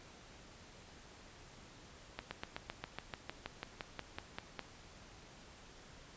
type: slowing click train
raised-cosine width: 0.3 ms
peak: -24 dBFS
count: 16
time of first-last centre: 2.19-4.593 s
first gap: 120 ms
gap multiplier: 1.04
effects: pink hiss -57 dBFS RMS until 6.16 s + resampled to 16000 Hz